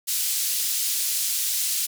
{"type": "band-pass noise", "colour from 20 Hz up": "white", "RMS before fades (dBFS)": -25, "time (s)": [0.07, 1.87], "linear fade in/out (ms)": 20, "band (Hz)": [3900, 15000], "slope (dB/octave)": 12, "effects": []}